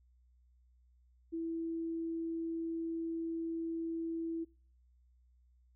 sine tone, 329.6 Hz, E4, in tune, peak -35 dBFS, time 1.32-4.45 s, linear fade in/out 20 ms, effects noise-tail reverb RT60 0.4 s tail -24 dB re dry + added 61 Hz sine -64 dBFS peak until 5.75 s

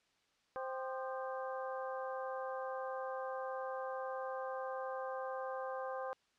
harmonic tone with a mistuned harmonic, 261.6 Hz, C4, in tune, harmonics 2 / 3 / 4 / 5 / 6, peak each -41 / -45 / -47 / -49 / -51 dBFS, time 0.56-6.13 s, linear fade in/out 0 ms, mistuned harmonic 5, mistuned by -130 cents, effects white hiss -75 dBFS RMS until 6.38 s + low-pass 5000 Hz 12 dB/octave

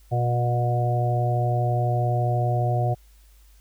harmonic tone with a mistuned harmonic, 120.8 Hz, B2, 38 cents flat, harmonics 1 / 3 / 4 / 5 / 6, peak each -21 / -33 / -35 / -30 / -27 dBFS, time 0.11-2.95 s, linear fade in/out 20 ms, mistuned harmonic 5, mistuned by +16 cents, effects added 51 Hz sine -50 dBFS peak until 3.6 s + white hiss -61 dBFS RMS until 3.6 s

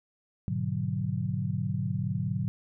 sine chord, G# half-diminished seventh, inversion none, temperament equal with one note detuned, 103.83 / 123.47 / 147.94 / 185 Hz, G#2 / B2 / D3 / F#3, 0 / 0 / +13 / 0 cents, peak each -33 dBFS, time 0.48-2.48 s, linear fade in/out 0 ms, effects none

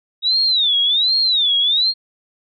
sine tone with vibrato, 3742 Hz, A#7, 6 cents sharp, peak -13 dBFS, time 0.22-1.94 s, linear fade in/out 50 ms, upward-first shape sine, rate 1.3 Hz, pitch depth 220 cents each way, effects none

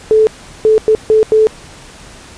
sine tone bursts at uneven times, 435.6 Hz, A4, 17 cents flat, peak -5 dBFS, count 5, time 0.11-0.27 / 0.65-0.78 / 0.88-0.95 / 1.1-1.23 / 1.32-1.47 s, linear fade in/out 0 ms, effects pink hiss -36 dBFS RMS until 2.37 s + resampled to 22050 Hz

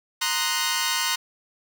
10% pulse chord, C half-diminished seventh, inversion third, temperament equal, 932.3 / 1046.5 / 1244.5 / 1480 Hz, Bb5 / C6 / Eb6 / Gb6, 0 / 0 / 0 / 0 cents, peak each -19 / -19 / -24 / -19 dBFS, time 0.21-1.16 s, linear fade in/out 10 ms, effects none

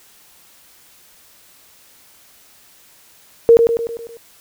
sine tone with echo, 463.7 Hz, A#4, 9 cents flat, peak -4 dBFS, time 3.49-3.57 s, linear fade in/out 0 ms, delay 100 ms, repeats 6, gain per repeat -5 dB, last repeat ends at 4.17 s, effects white hiss -49 dBFS RMS until 4.4 s

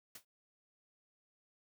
white noise with exponential decay, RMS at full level -45 dBFS, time 0.15-0.25 s, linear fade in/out 5 ms, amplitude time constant 21 ms, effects none

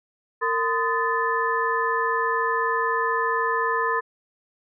sine tone cluster, 457.1 / 1024 / 1247 / 1752 Hz, A#4 / C6 / D#6 / A6, -34 / -38 / +3 / -8 cents, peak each -27 / -24 / -29 / -26 dBFS, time 0.41-4.01 s, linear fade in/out 20 ms, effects none

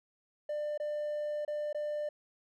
triangle tone with dropouts, 596 Hz, D5, 25 cents sharp, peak -30 dBFS, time 0.49-2.09 s, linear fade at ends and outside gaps 5 ms, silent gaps 0.777-0.799 / 1.45-1.478 / 1.729-1.746 s, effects tanh soft clip ceiling -26 dBFS

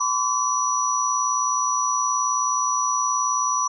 sine tone cluster, 1018 / 1137 / 5870 Hz, C6 / C#6 / F#8, -48 / +44 / -15 cents, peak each -24 dBFS, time 0-3.68 s, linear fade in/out 10 ms, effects none

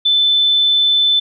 sine tone, 3520 Hz, A7, in tune, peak -10 dBFS, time 0.05-1.2 s, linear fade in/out 10 ms, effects none

